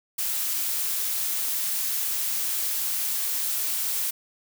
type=noise; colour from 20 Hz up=blue; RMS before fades=-27 dBFS; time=0.18-4.11 s; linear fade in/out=10 ms; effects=none